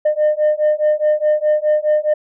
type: beating tone pair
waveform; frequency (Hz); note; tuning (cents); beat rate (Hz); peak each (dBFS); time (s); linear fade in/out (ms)
sine; 604 / 608.8; D5 / D#5; +48 / -38; 4.8; -14; 0.05-2.14; 10
effects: tanh soft clip ceiling -9 dBFS